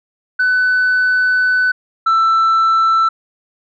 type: tone pair in turn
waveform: sine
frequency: 1500 / 1330.3 Hz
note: F#6 / E6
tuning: +23 / +15 cents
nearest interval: major second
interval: 208 cents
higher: first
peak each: -9 / -7 dBFS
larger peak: second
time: 0.39-1.72 / 2.06-3.09 s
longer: first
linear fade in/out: 10 ms
effects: tanh soft clip ceiling -9 dBFS